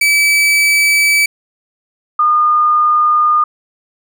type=tone pair in turn; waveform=40% pulse / sine; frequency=2300 / 1218.4 Hz; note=D7 / D#6; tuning=-37 / -37 cents; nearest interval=major seventh; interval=1100 cents; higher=first; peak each=-8 dBFS; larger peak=neither; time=0.01-1.26 / 2.19-3.44 s; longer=neither; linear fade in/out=5 ms; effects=none